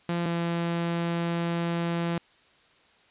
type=tone pair in turn; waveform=sawtooth; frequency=171.7 / 169.83 Hz; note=F3 / F3; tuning=-29 / -48 cents; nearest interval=unison; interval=19 cents; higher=first; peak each=-22 dBFS; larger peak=neither; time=0.09-0.26 / 0.26-2.18 s; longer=second; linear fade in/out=2 ms; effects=white hiss -60 dBFS RMS until 3.1 s + resampled to 8000 Hz